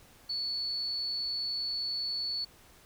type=tone; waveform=sine; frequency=4435 Hz; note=C#8; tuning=in tune; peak=-31 dBFS; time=0.29-2.45 s; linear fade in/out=10 ms; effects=pink hiss -58 dBFS RMS until 2.85 s